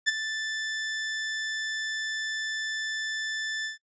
sawtooth tone with ADSR envelope, 1760 Hz, A6, in tune, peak -15 dBFS, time 0.06-3.78 s, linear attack 24 ms, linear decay 22 ms, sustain -11 dB, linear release 130 ms, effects noise-tail reverb RT60 0.1 s tail -21 dB re dry + resampled to 16000 Hz

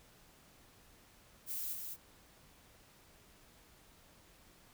violet noise with echo, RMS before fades -40 dBFS, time 1.46-1.76 s, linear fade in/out 50 ms, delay 210 ms, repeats 1, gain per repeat -4 dB, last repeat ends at 1.97 s, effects pink hiss -63 dBFS RMS until 4.73 s

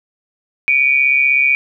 sine tone pair together, 2293 / 2429 Hz, D7 / D#7, -42 / -42 cents, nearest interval minor second, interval 100 cents, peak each -13 dBFS, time 0.68-1.55 s, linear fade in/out 0 ms, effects none

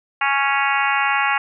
harmonic tone, 277.2 Hz, C#4, in tune, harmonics 3 / 4 / 5 / 6 / 7 / 8 / 9 / 10, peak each -22 / -23 / -24 / -25 / -25 / -26 / -27 / -27 dBFS, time 0.21-1.38 s, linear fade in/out 5 ms, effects none

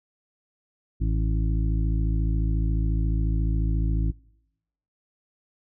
harmonic tone, 54.2 Hz, A1, 25 cents flat, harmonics 1 / 2 / 3 / 5 / 6, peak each -22 / -28 / -32 / -36 / -38 dBFS, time 1-4.12 s, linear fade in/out 20 ms, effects noise-tail reverb RT60 0.9 s tail -25 dB re dry

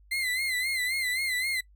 35% pulse tone with vibrato, 2061 Hz, C7, 27 cents flat, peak -25 dBFS, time 0.11-1.61 s, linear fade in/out 10 ms, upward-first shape sine, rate 3.8 Hz, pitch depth 79 cents each way, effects noise-tail reverb RT60 0.1 s tail -22 dB re dry + added 50 Hz sine -54 dBFS peak until 1.75 s

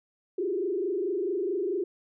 sine tone with frequency modulation, 376.5 Hz, F#4, 30 cents sharp, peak -26 dBFS, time 0.38-1.84 s, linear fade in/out 5 ms, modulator 24.6 Hz, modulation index 1.6, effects none

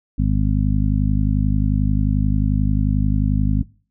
harmonic tone, 51.3 Hz, G#1, 21 cents flat, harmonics 1 / 2 / 3 / 4 / 5, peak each -18 / -21 / -23 / -24 / -25 dBFS, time 0.18-3.63 s, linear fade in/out 10 ms, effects noise-tail reverb RT60 0.4 s tail -22 dB re dry

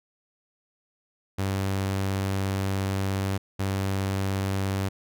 sawtooth tone pair in turn, 97 / 97 Hz, G2 / G2, -18 / -18 cents, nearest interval unison, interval 0 cents, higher neither, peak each -21 / -21 dBFS, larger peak neither, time 1.38-3.38 / 3.59-4.89 s, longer first, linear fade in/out 10 ms, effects none

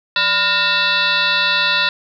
sine tone with frequency modulation, 2665 Hz, E7, 18 cents sharp, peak -13 dBFS, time 0.16-1.89 s, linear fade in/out 2 ms, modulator 416 Hz, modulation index 3.9, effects 9-bit

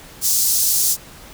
pink high-pass noise, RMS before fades -17 dBFS, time 0.21-0.97 s, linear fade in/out 50 ms, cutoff 5400 Hz, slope 24 dB/octave, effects pink hiss -41 dBFS RMS until 1.33 s

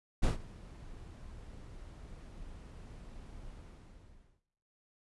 brown noise with ADSR envelope, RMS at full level -25 dBFS, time 0.22-4.42 s, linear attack 20 ms, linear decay 130 ms, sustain -24 dB, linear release 910 ms, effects noise-tail reverb RT60 0.8 s tail -17 dB re dry + resampled to 24000 Hz

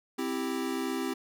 square chord, C major, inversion none, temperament equal, 261.6 / 329.6 / 392 Hz, C4 / E4 / G4, 0 / 0 / 0 cents, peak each -34 / -36 / -36 dBFS, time 0.18-1.14 s, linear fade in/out 10 ms, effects none

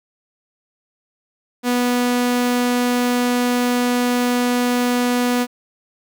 sawtooth tone, 245.3 Hz, B3, 12 cents flat, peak -12 dBFS, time 1.63-5.47 s, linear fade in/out 50 ms, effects 8-bit

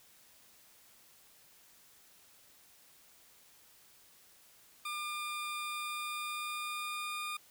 20% pulse tone with pitch glide, 1202 to 1214.6 Hz, D6 to D#6, +40 to -42 cents, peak -32 dBFS, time 4.85-7.37 s, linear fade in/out 5 ms, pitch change +18 cents, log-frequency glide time 5.53-7.24 s, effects white hiss -62 dBFS RMS until 7.5 s

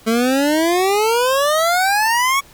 25% pulse exponential sweep, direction up, 220 to 1131 Hz, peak -10 dBFS, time 0.06-2.41 s, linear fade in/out 20 ms, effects pink hiss -46 dBFS RMS until 2.53 s

